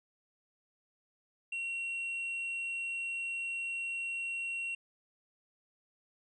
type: tone with tanh clipping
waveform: sine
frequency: 2736 Hz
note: F7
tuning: 36 cents flat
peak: -35 dBFS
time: 1.52-4.75 s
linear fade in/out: 5 ms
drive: 2 dB
effects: resampled to 24000 Hz